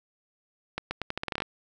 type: accelerating click train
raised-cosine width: 0.3 ms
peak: -14 dBFS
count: 12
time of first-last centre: 0.78-1.421 s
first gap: 130 ms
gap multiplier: 0.82
effects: none

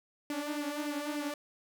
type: tone with flanger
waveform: sawtooth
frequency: 293.7 Hz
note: D4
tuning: in tune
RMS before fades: -36 dBFS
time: 0.3-1.34 s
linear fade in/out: 2 ms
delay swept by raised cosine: 0.37 to 5.17 ms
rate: 3.4 Hz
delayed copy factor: +0.6
effects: none

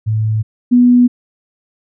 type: tone pair in turn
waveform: sine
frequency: 109.1 / 245.3 Hz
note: A2 / B3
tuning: -14 / -12 cents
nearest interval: octave + major second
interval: 1402 cents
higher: second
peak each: -12 / -5 dBFS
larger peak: second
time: 0.06-0.43 / 0.71-1.08 s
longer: neither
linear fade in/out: 20 ms
effects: none

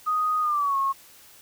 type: tone with pitch glide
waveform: sine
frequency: 1244.5 to 1089.7 Hz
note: D#6 to C#6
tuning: 0 to -30 cents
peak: -21 dBFS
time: 0.06-0.93 s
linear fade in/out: 20 ms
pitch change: -230 cents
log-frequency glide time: 0.41-0.77 s
effects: white hiss -51 dBFS RMS until 1.41 s

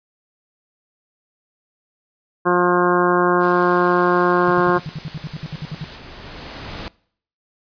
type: harmonic tone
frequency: 177.7 Hz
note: F3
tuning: 30 cents sharp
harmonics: 1 / 2 / 3 / 4 / 5 / 6 / 7 / 8 / 9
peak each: -23 / -17 / -24 / -24 / -27 / -19 / -27 / -25 / -28 dBFS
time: 2.45-4.79 s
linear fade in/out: 20 ms
type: noise with exponential growth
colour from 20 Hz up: pink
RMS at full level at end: -30 dBFS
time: 2.83-6.88 s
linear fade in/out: 1 ms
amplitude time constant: 880 ms
type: noise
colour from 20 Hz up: white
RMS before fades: -37 dBFS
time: 3.39-6 s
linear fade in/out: 50 ms
type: tone bursts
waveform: sine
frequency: 153.3 Hz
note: D#3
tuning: 25 cents flat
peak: -24 dBFS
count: 15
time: 4.48-5.841 s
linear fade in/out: 0 ms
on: 31 ms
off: 64 ms
effects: noise-tail reverb RT60 0.6 s tail -23 dB re dry + resampled to 11025 Hz

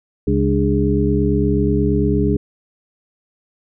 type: harmonic tone with a mistuned harmonic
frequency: 68.5 Hz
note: C#2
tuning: 20 cents flat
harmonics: 1 / 2 / 3 / 4 / 6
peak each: -20 / -20 / -20 / -20 / -20 dBFS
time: 0.27-2.37 s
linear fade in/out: 5 ms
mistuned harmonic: 4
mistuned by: +130 cents
effects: none

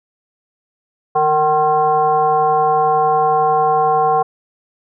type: tone with frequency modulation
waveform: sine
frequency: 763 Hz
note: G5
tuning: 47 cents flat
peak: -11 dBFS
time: 1.15-4.23 s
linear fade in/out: 10 ms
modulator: 303 Hz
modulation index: 0.98
effects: none

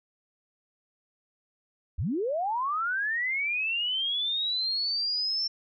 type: linear sweep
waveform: sine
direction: up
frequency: 53 to 5410 Hz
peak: -26 dBFS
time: 1.98-5.48 s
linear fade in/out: 10 ms
effects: none

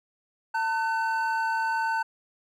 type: tone pair together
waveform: triangle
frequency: 899 / 1512 Hz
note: A5 / F#6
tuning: +37 / +37 cents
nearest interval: major sixth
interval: 900 cents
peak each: -24 / -27 dBFS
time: 0.54-2.03 s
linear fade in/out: 10 ms
effects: none

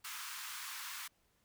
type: high-pass noise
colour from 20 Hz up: pink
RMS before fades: -45 dBFS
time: 0.04-1.08 s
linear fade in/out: 10 ms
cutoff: 1000 Hz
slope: 48 dB/octave
effects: pink hiss -75 dBFS RMS until 1.44 s

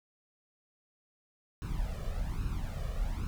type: noise with flanger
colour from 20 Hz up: brown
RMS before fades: -34 dBFS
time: 1.62-3.27 s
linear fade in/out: 0 ms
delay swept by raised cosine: 0.74 to 1.73 ms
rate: 1.2 Hz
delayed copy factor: +0.8
effects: none

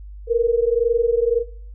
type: tone pair together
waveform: sine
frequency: 458.1 / 479.9 Hz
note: A#4 / B4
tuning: -30 / -50 cents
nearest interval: minor second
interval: 80 cents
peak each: -17 / -19 dBFS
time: 0.27-1.44 s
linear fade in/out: 50 ms
effects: noise-tail reverb RT60 0.5 s tail -17 dB re dry + added 50 Hz sine -34 dBFS peak until 1.74 s

